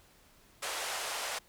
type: band-pass noise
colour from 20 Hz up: pink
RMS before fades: -37 dBFS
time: 0.62-1.39 s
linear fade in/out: 10 ms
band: 550 to 11000 Hz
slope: 24 dB/octave
effects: pink hiss -62 dBFS RMS until 1.48 s